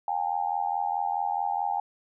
sine tone with amplitude modulation, 809 Hz, G#5, 46 cents flat, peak -21 dBFS, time 0.08-1.8 s, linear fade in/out 2 ms, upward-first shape sine, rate 84.7 Hz, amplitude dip 100%, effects none

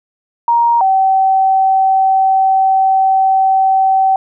sine tone pair in turn, 939 / 767.4 Hz, A#5 / G5, +12 / -37 cents, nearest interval minor third, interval 349 cents, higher first, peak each -8 dBFS, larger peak neither, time 0.48-0.81 / 0.81-4.16 s, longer second, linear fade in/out 2 ms, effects none

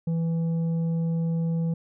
triangle tone with tanh clipping, 165.3 Hz, E3, 5 cents sharp, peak -24 dBFS, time 0.07-1.74 s, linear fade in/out 5 ms, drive 10 dB, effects none

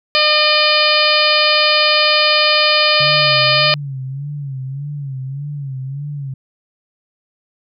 harmonic tone, 606 Hz, D#5, 46 cents flat, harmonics 1 / 2 / 3 / 4 / 5 / 6 / 7 / 8, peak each -18 / -19 / -22 / -17 / -18 / -22 / -19 / -17 dBFS, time 0.15-3.74 s, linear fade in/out 0 ms
sine tone with vibrato, 138.6 Hz, C#3, in tune, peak -22 dBFS, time 3-6.34 s, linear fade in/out 5 ms, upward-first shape sine, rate 1.7 Hz, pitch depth 100 cents each way
effects none

